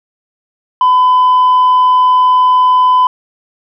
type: tone with tanh clipping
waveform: sine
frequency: 1007 Hz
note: B5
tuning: 33 cents sharp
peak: -6 dBFS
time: 0.81-3.07 s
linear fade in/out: 2 ms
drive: 1 dB
effects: none